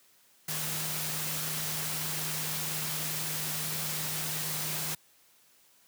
sine tone in noise, 155.1 Hz, D#3, 5 cents flat, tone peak -40 dBFS, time 0.48-4.95 s, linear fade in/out 5 ms, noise white, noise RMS -34 dBFS, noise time 0.48-4.95 s, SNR -9 dB, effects white hiss -63 dBFS RMS until 5.87 s + high-pass 100 Hz 12 dB/octave

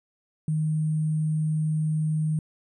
sine tone with sample-and-hold, 155.56 Hz, D#3, in tune, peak -22 dBFS, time 0.48-2.39 s, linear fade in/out 2 ms, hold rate 8820 Hz, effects resampled to 32000 Hz

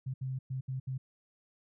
sine tone bursts at uneven times, 131 Hz, C3, 2 cents sharp, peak -33 dBFS, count 5, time 0.06-0.14 / 0.21-0.39 / 0.5-0.61 / 0.68-0.8 / 0.87-0.98 s, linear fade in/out 10 ms, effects none

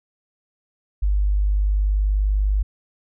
sine tone, 50.2 Hz, G1, 42 cents sharp, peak -16 dBFS, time 1.02-2.63 s, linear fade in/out 10 ms, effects none

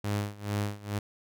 sawtooth tone with tremolo, 102.9 Hz, G#2, 16 cents flat, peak -23 dBFS, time 0.04-0.99 s, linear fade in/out 5 ms, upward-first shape sine, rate 2.3 Hz, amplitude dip 90%, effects none

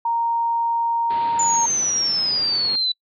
sine tone, 930 Hz, A#5, 4 cents flat, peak -18 dBFS, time 0.05-1.66 s, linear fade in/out 5 ms
pink low-pass noise, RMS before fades -35 dBFS, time 1.1-2.76 s, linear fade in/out 5 ms, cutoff 4500 Hz, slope 96 dB/octave
sine exponential sweep, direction down, 7070 to 3951 Hz, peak -18 dBFS, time 1.39-2.92 s, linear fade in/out 5 ms
effects noise-tail reverb RT60 0.1 s tail -25 dB re dry + high-pass 150 Hz 12 dB/octave

